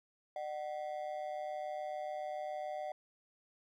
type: ring-modulated tone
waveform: triangle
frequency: 677 Hz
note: E5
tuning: 46 cents sharp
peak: -33 dBFS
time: 0.36-2.92 s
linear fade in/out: 2 ms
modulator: 73.5 Hz
effects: none